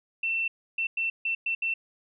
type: tone bursts at uneven times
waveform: sine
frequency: 2689 Hz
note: E7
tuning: 34 cents sharp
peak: -25 dBFS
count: 6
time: 0.23-0.48 / 0.78-0.87 / 0.97-1.1 / 1.25-1.35 / 1.46-1.55 / 1.62-1.74 s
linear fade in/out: 5 ms
effects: none